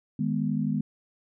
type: chord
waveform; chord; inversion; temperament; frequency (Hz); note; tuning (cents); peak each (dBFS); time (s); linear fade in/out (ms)
sine; G# minor; second; equal; 155.56 / 207.7 / 246.9; D#3 / G#3 / B3; 0 / 0 / 0; -29 / -28 / -29; 0.19-0.81; 5
effects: none